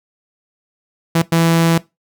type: tone bursts at uneven times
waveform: sawtooth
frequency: 165.9 Hz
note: E3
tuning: 11 cents sharp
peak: -7 dBFS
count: 2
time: 1.15-1.22 / 1.32-1.78 s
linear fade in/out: 5 ms
effects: noise-tail reverb RT60 0.2 s tail -19 dB re dry